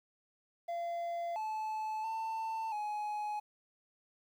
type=tone with pitch steps; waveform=triangle; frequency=685 / 868 / 892 / 840 Hz; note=F5 / A5 / A5 / G#5; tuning=-34 / -24 / +23 / +19 cents; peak=-33 dBFS; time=0.68-3.4 s; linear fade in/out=10 ms; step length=680 ms; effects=11-bit